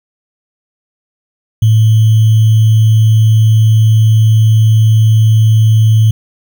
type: tone with sample-and-hold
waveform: sine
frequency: 110 Hz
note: A2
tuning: in tune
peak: -4 dBFS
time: 1.62-6.11 s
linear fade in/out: 5 ms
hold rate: 3150 Hz
effects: none